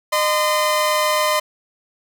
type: tone pair together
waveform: sawtooth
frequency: 610.7 / 1027 Hz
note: D#5 / C6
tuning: -32 / -33 cents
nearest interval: major sixth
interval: 899 cents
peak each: -15 dBFS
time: 0.12-1.4 s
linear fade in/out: 10 ms
effects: none